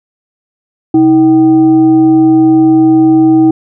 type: tone with frequency modulation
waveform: sine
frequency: 319.8 Hz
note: D#4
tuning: 48 cents sharp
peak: -3 dBFS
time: 0.94-3.51 s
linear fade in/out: 5 ms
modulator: 449 Hz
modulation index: 0.35
effects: none

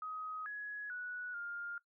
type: tone with pitch steps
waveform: sine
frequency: 1260 / 1679 / 1472 / 1407 Hz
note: D#6 / G#6 / F#6 / F6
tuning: +21 / +18 / -9 / +12 cents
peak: -40 dBFS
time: 0.02-1.78 s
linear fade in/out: 2 ms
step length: 440 ms
effects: noise-tail reverb RT60 0.1 s tail -19 dB re dry

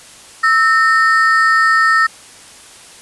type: ring-modulated tone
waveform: triangle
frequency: 1568 Hz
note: G6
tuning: in tune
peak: -4 dBFS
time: 0.43-2.07 s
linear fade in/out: 10 ms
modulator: 258 Hz
effects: white hiss -39 dBFS RMS until 3.01 s + resampled to 24000 Hz

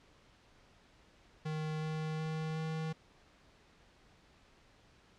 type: tone with pitch steps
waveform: square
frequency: 155.56 / 156.64 / 157.73 / 158.83 Hz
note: D#3 / D#3 / D#3 / D#3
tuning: 0 / +12 / +24 / +36 cents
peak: -36 dBFS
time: 1.45-2.93 s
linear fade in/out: 10 ms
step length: 370 ms
effects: pink hiss -64 dBFS RMS until 5.18 s + low-pass 5000 Hz 12 dB/octave

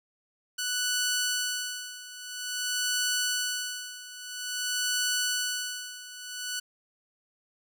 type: tone with tremolo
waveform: 10% pulse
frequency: 1483 Hz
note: F#6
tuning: 4 cents sharp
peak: -17 dBFS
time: 0.58-6.6 s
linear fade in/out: 10 ms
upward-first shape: sine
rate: 0.5 Hz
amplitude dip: 85%
effects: none

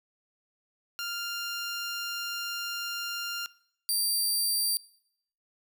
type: tone pair in turn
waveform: 15% pulse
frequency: 1396.9 / 4699 Hz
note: F6 / D8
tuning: 0 / 0 cents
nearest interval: octave + major sixth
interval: 2100 cents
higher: second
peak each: -26 / -19 dBFS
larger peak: second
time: 0.99-3.46 / 3.89-4.77 s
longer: first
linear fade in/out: 0 ms
effects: noise-tail reverb RT60 0.7 s tail -21 dB re dry

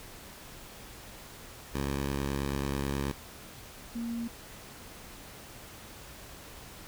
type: tone pair in turn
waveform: 10% pulse / sine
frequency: 69.3 / 233.1 Hz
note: C#2 / A#3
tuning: 0 / 0 cents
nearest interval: octave + major sixth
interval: 2100 cents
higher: second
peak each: -22 / -32 dBFS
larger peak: first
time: 1.74-3.12 / 3.95-4.28 s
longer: first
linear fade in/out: 10 ms
effects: pink hiss -48 dBFS RMS until 6.87 s

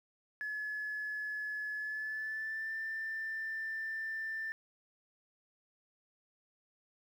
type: tone with pitch glide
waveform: sine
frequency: 1708 to 1780.5 Hz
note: G#6 to A6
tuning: +48 to +20 cents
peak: -35 dBFS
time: 0.41-4.52 s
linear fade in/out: 0 ms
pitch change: +72 cents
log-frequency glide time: 1.75-2.74 s
effects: tanh soft clip ceiling -32 dBFS + 11-bit

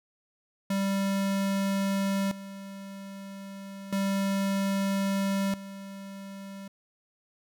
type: tone with tremolo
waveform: square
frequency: 196 Hz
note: G3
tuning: in tune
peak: -26 dBFS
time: 0.7-6.68 s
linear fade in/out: 5 ms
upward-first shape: square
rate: 0.31 Hz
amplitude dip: 80%
effects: none

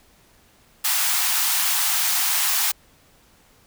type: high-pass noise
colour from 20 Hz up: white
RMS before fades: -21 dBFS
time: 0.84-2.72 s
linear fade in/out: 10 ms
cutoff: 710 Hz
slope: 96 dB/octave
effects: pink hiss -56 dBFS RMS until 3.66 s

